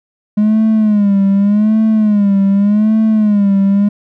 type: tone with vibrato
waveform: triangle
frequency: 207.7 Hz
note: G#3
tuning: in tune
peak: -5 dBFS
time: 0.37-3.89 s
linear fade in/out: 10 ms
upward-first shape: sine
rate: 0.85 Hz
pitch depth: 100 cents each way
effects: tanh soft clip ceiling -2 dBFS